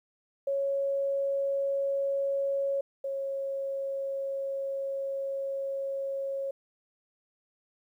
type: tone pair in turn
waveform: sine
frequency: 553 / 547 Hz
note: C#5 / C#5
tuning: -4 / -23 cents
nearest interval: unison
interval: 19 cents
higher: first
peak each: -26 / -30 dBFS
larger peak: first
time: 0.47-2.81 / 3.04-6.51 s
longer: second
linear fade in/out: 5 ms
effects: 11-bit